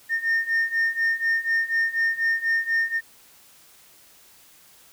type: beating tone pair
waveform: sine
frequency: 1821 / 1825.1 Hz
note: A#6 / A#6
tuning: -41 / -37 cents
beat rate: 4.1 Hz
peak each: -23 / -21 dBFS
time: 0.09-3.01 s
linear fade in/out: 50 ms
effects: tanh soft clip ceiling -17 dBFS + white hiss -53 dBFS RMS until 4.92 s